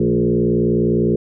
sine tone with frequency modulation, 285.6 Hz, D4, 48 cents flat, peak -13 dBFS, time 0-1.16 s, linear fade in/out 5 ms, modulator 59.8 Hz, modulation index 2.7, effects none

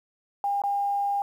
sine tone with dropouts, 805 Hz, G5, 46 cents sharp, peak -23 dBFS, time 0.44-1.22 s, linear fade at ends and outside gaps 1 ms, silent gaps 0.619-0.637 s, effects 9-bit

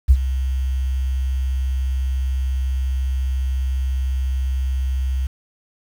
sine tone with ADSR envelope, 65.3 Hz, C2, 3 cents flat, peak -5 dBFS, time 0.08-5.27 s, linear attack 26 ms, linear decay 54 ms, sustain -13 dB, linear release 6 ms, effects 7-bit

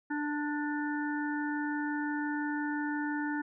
harmonic tone with a mistuned harmonic, 295.7 Hz, D4, 12 cents sharp, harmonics 1 / 3 / 5 / 6, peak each -32 / -39 / -39 / -41 dBFS, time 0.1-3.42 s, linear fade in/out 10 ms, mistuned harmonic 5, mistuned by -15 cents, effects none

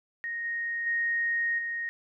sine tone with level steps, 1864.7 Hz, A#6, in tune, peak -31 / -29 / -25 / -30 dBFS, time 0.24-1.89 s, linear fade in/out 0 ms, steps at 0.44 / 0.86 / 1.58 s, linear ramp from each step 10 ms, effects none

